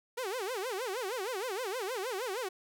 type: tone with vibrato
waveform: sawtooth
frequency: 440 Hz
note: A4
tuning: in tune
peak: -30 dBFS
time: 0.17-2.49 s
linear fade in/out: 10 ms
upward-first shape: sine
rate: 6.4 Hz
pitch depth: 300 cents each way
effects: none